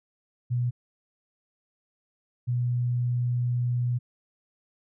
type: tone pair in turn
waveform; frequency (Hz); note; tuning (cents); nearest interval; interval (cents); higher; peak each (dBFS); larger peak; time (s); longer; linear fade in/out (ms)
sine; 122.3 / 122.3; B2 / B2; -16 / -16; unison; 0; neither; -23; neither; 0.5-0.71 / 2.47-3.99; second; 20
effects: none